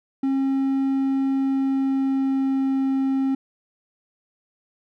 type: tone with pitch glide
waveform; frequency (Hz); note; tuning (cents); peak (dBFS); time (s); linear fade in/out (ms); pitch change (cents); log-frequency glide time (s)
triangle; 269.9 to 268.2; C#4 to C4; -46 to +43; -17; 0.23-3.35; 5; -11; 1.27-2.87
effects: none